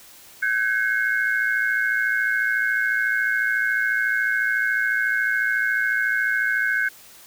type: tone cluster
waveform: sine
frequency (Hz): 1526 / 1640 / 2166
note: G6 / G#6 / C#7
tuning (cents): -47 / -22 / -41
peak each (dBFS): -21 / -24 / -29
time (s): 0.42-6.89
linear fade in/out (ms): 10
effects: white hiss -47 dBFS RMS until 7.26 s